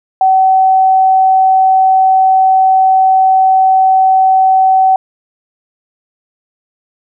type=tone; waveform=sine; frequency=760 Hz; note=F#5; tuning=46 cents sharp; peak=-5 dBFS; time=0.21-4.96 s; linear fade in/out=2 ms; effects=none